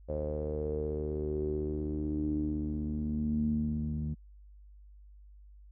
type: tone with low-pass filter sweep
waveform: sawtooth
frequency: 75.8 Hz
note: D#2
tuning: 45 cents flat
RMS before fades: -33 dBFS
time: 0.08-4.15 s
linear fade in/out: 20 ms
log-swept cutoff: 540 to 190 Hz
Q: 9
effects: added 50 Hz sine -51 dBFS peak until 5.71 s